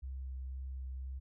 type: tone with vibrato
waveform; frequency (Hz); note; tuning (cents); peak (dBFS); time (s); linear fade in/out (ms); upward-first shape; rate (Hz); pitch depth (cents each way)
sine; 65.41; C2; 0; -39; 0.02-1.2; 20; sine; 2; 13
effects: none